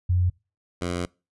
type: tone pair in turn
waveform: sine / 10% pulse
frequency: 89.7 / 88.01 Hz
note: F2 / F2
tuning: +47 / +14 cents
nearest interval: unison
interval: 33 cents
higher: first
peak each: -18 dBFS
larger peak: neither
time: 0.09-0.3 / 0.81-1.06 s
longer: second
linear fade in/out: 10 ms
effects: noise-tail reverb RT60 0.3 s tail -25 dB re dry + resampled to 24000 Hz